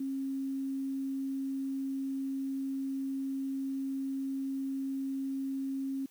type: tone with quantisation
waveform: sine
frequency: 270 Hz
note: C#4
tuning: 45 cents flat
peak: -32 dBFS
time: 0-6.06 s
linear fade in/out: 5 ms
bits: 10
effects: white hiss -64 dBFS RMS until 6.1 s + high-pass 80 Hz 12 dB/octave